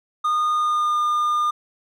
triangle tone with pitch glide, 1225 to 1210.2 Hz, D#6 to D#6, -27 to -48 cents, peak -16 dBFS, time 0.24-1.51 s, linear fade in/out 10 ms, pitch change -21 cents, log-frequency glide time 0.53-0.98 s, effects none

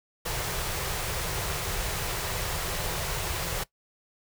pink band-stop noise, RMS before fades -31 dBFS, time 0.25-3.64 s, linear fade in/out 10 ms, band 180 to 350 Hz, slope 48 dB/octave, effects noise-tail reverb RT60 0.1 s tail -19 dB re dry

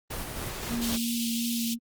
pink noise with tremolo, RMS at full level -34 dBFS, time 0.1-0.97 s, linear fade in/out 10 ms, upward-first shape square, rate 3.8 Hz, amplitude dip 25%
sine tone with vibrato, 233.1 Hz, A#3, in tune, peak -28 dBFS, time 0.68-1.79 s, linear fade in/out 50 ms, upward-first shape sine, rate 2.8 Hz, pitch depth 15 cents each way
pink high-pass noise, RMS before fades -34 dBFS, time 0.81-1.75 s, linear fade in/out 20 ms, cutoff 2700 Hz, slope 48 dB/octave
effects Opus 24 kbps

